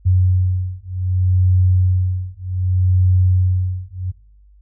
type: beating tone pair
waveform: sine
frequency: 91.6 / 92.25 Hz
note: F#2 / F#2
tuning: -17 / -5 cents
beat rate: 0.65 Hz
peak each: -16 dBFS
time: 0.05-4.12 s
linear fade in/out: 20 ms
effects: noise-tail reverb RT60 0.6 s tail -22 dB re dry + added 50 Hz sine -45 dBFS peak until 4.61 s